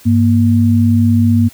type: tone pair together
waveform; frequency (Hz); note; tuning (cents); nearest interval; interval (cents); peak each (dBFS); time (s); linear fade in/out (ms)
sine; 99.7 / 235.3; G2 / A#3; +30 / +16; octave + minor third; 1486; -10; 0.05-1.49; 20
effects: white hiss -42 dBFS RMS until 1.53 s + high-pass 60 Hz 12 dB/octave

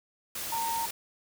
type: tone in noise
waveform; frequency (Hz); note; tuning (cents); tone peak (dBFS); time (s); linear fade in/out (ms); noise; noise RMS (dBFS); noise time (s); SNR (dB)
sine; 918; A#5; -27; -29; 0.52-0.86; 5; white; -36; 0.35-0.91; +4
effects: none

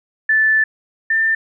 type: tone pair in turn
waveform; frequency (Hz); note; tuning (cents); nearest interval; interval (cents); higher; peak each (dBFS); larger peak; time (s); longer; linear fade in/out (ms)
sine; 1754 / 1789.8; A6 / A6; -6 / +29; unison; 35; second; -11 / -13; first; 0.29-0.64 / 1.1-1.35; first; 5
effects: none

